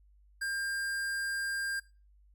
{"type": "tone", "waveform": "square", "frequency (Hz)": 1600, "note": "G6", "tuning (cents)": 35, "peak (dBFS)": -33, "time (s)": [0.41, 1.8], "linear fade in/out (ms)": 10, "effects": ["noise-tail reverb RT60 0.3 s tail -18 dB re dry", "added 50 Hz sine -59 dBFS peak until 2.34 s"]}